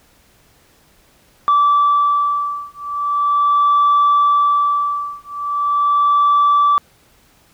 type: beating tone pair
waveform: sine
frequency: 1160 / 1160.4 Hz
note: D6 / D6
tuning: -22 / -21 cents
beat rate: 0.4 Hz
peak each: -14 dBFS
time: 1.48-6.78 s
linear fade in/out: 0 ms
effects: tanh soft clip ceiling -7 dBFS + pink hiss -53 dBFS RMS until 7.53 s